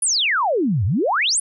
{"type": "exponential two-way sweep", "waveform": "sine", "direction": "down then up", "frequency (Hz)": [10400, 86, 10400], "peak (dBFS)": -16, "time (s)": [0.02, 1.4], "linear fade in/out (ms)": 5, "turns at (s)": 0.85, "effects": []}